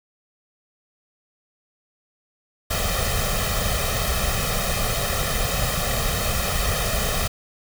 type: noise with comb filter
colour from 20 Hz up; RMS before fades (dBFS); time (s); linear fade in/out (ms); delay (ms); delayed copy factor
pink; -23; 2.7-7.28; 10; 1.6; +0.8
effects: none